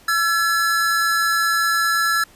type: tone pair together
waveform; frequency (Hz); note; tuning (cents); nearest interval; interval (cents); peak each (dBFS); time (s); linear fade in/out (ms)
square; 1345.2 / 1700; E6 / G#6; +35 / +40; major third; 405; -20; 0.08-2.24; 5
effects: pink hiss -50 dBFS RMS until 2.35 s + resampled to 32000 Hz